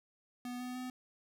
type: tone with pitch steps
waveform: square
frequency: 246.3 / 249.6 / 252.9 Hz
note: B3 / B3 / B3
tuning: -5 / +19 / +41 cents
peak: -40 dBFS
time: 0.45-0.9 s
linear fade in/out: 2 ms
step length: 150 ms
effects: none